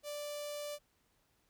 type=tone with notch filter; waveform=sawtooth; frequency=587.3 Hz; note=D5; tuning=in tune; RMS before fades=-42 dBFS; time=0.03-0.79 s; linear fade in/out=50 ms; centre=1500 Hz; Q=0.79; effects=pink hiss -75 dBFS RMS until 1.49 s